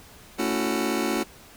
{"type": "chord", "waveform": "sawtooth", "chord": "F# minor seventh", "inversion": "first", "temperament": "just", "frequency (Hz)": [222, 277.5, 333, 370], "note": ["A3", "C#4", "E4", "F#4"], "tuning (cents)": [16, 2, 18, 0], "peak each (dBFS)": -25, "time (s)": [0.38, 1.24], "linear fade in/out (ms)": 20, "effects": ["pink hiss -49 dBFS RMS until 1.56 s"]}